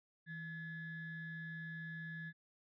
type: ring-modulated tone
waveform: triangle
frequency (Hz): 932.3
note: A#5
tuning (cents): 0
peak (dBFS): -38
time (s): 0.26-2.33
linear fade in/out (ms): 50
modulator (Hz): 770
effects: tanh soft clip ceiling -36 dBFS + resampled to 11025 Hz